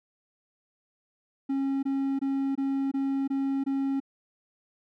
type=tone bursts; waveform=triangle; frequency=272.5 Hz; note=C#4; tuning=29 cents flat; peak=-23 dBFS; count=7; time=1.49-4.002 s; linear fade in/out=10 ms; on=340 ms; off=22 ms; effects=none